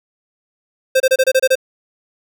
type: tone bursts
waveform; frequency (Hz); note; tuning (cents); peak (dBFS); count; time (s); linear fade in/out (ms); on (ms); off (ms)
square; 523.3; C5; 0; -10; 8; 0.95-1.555; 10; 52; 27
effects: none